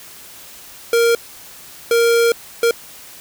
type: tone bursts at uneven times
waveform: square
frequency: 466.2 Hz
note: A#4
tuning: in tune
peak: -12 dBFS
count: 3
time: 0.93-1.15 / 1.91-2.32 / 2.63-2.71 s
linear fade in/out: 2 ms
effects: white hiss -39 dBFS RMS until 3.2 s